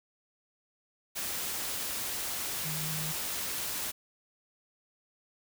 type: tone in noise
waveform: sine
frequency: 155.56 Hz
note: D#3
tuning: in tune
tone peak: -37 dBFS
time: 2.64-3.13 s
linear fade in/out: 20 ms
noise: white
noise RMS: -35 dBFS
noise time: 1.15-3.92 s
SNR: -5 dB
effects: none